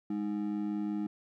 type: ring-modulated tone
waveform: triangle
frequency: 258.5 Hz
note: C4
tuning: 21 cents flat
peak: -26 dBFS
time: 0.1-1.07 s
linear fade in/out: 5 ms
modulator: 52.8 Hz
effects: none